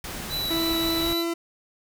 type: noise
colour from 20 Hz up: pink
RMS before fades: -34 dBFS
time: 0.04-1.13 s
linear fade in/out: 2 ms
type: tone with vibrato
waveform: square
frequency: 3945 Hz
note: B7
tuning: 3 cents flat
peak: -27 dBFS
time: 0.29-1.25 s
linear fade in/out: 50 ms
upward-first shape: sine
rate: 3.5 Hz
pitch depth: 12 cents each way
type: tone with pitch glide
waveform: 40% pulse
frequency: 330 to 336.9 Hz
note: E4 to E4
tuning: +2 to +38 cents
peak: -24 dBFS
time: 0.5-1.34 s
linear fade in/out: 10 ms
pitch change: +36 cents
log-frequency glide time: 1.01-1.09 s
effects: none